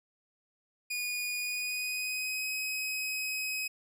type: tone with pitch glide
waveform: sawtooth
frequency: 2455 to 2534 Hz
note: D#7 to D#7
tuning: -24 to +31 cents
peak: -29 dBFS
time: 0.9-3.68 s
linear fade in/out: 10 ms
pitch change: +55 cents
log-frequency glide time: 1.37-2.49 s
effects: none